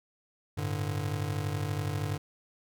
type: chord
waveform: square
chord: G suspended second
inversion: none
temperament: just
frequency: 98 / 110.25 / 147 Hz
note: G2 / A2 / D3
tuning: 0 / +4 / +2 cents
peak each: -34 / -38 / -35 dBFS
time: 0.57-2.18 s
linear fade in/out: 10 ms
effects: none